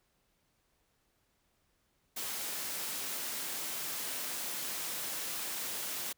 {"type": "high-pass noise", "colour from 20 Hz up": "white", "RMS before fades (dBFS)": -38, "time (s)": [2.16, 6.13], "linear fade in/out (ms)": 10, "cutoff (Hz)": 160, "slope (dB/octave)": 12, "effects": ["pink hiss -75 dBFS RMS until 6.17 s"]}